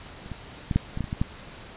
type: clicks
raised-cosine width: 5 ms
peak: -28 / -21 / -13 / -7 / -18 / -14 / -21 / -16 / -10 dBFS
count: 9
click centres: 0.261 / 0.317 / 0.712 / 0.76 / 0.974 / 1.007 / 1.042 / 1.129 / 1.215 s
effects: pink hiss -44 dBFS RMS until 1.76 s + resampled to 8000 Hz